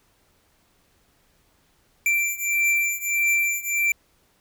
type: beating tone pair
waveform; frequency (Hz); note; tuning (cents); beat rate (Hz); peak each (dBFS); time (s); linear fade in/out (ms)
square; 2349 / 2350.6; D7 / D7; 0 / +1; 1.6; -23 / -25; 2.06-3.92; 2
effects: pink hiss -63 dBFS RMS until 4.4 s